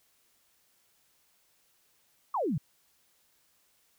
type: exponential sweep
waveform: sine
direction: down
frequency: 1194 to 124.7 Hz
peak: -27 dBFS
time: 2.34-2.58 s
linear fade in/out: 5 ms
effects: white hiss -69 dBFS RMS until 3.98 s

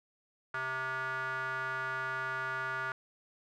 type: tone with band-pass filter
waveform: square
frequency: 130.81 Hz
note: C3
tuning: in tune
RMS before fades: -36 dBFS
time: 0.54-2.92 s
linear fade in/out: 2 ms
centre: 1400 Hz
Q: 5.1
effects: none

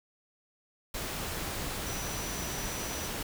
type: tone in noise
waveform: sine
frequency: 5900 Hz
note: F#8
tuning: 6 cents flat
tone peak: -42 dBFS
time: 1.86-3.08 s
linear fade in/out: 5 ms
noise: pink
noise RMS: -36 dBFS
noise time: 0.94-3.23 s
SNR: -9 dB
effects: none

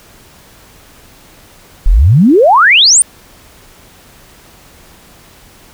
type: exponential sweep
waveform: sine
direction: up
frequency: 32.7 to 9550 Hz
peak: -3 dBFS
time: 1.86-3.02 s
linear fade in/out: 0 ms
effects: pink hiss -41 dBFS RMS until 5.73 s

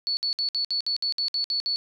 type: tone bursts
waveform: sine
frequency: 4435 Hz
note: C#8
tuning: in tune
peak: -23 dBFS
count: 11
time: 0.07-1.76 s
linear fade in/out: 0 ms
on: 100 ms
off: 59 ms
effects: none

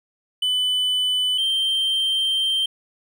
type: tone pair in turn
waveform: triangle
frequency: 3000 / 3142 Hz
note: F#7 / G7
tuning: +23 / +3 cents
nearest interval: minor second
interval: 80 cents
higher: second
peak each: -17 dBFS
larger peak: neither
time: 0.42-1.38 / 1.38-2.66 s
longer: second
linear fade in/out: 5 ms
effects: none

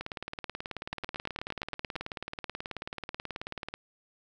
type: two click trains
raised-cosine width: 0.3 ms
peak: -18 / -20 dBFS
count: 10 / 70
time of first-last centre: 0.93-1.962 / 0.01-3.74 s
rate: 8.72 / 18.5 Hz
effects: none

